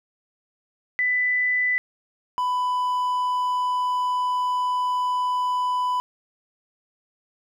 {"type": "tone pair in turn", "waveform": ["sine", "triangle"], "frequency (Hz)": [1993, 996.5], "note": ["B6", "B5"], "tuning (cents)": [15, 15], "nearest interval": "octave", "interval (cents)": 1200, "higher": "first", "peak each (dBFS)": [-19, -19], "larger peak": "neither", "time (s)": [[0.99, 1.78], [2.38, 6]], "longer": "second", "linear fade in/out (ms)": 0, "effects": []}